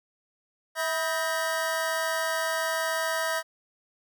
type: tone cluster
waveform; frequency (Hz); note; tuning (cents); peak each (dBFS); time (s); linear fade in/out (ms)
square; 650 / 981 / 1269 / 1576 / 1849; E5 / B5 / D#6 / G6 / A#6; -24 / -12 / +34 / +9 / -15; -31 / -35 / -35 / -34 / -34; 0.75-3.43; 50
effects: none